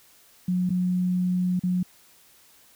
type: tone with dropouts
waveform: sine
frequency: 181.1 Hz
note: F#3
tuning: 37 cents flat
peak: -21 dBFS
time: 0.48-1.83 s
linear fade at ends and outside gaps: 5 ms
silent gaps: 0.694-0.703 / 1.595-1.635 s
effects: white hiss -56 dBFS RMS until 2.75 s